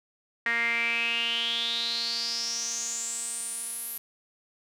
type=tone with band-pass filter sweep; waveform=sawtooth; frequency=233.1 Hz; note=A#3; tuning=in tune; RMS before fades=-30 dBFS; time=0.46-3.98 s; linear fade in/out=2 ms; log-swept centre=1900 to 12000 Hz; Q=9; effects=none